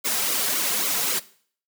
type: noise with flanger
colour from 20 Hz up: white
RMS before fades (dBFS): -24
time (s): 0.04-1.2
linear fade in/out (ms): 20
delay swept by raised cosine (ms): 1.1 to 3.5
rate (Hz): 3.7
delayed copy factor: -0.95
effects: noise-tail reverb RT60 0.5 s tail -18 dB re dry + high-pass 200 Hz 12 dB/octave

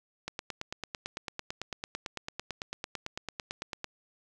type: click train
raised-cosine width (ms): 0.2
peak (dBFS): -18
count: 33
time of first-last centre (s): 0.28-3.843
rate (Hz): 8.98
effects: none

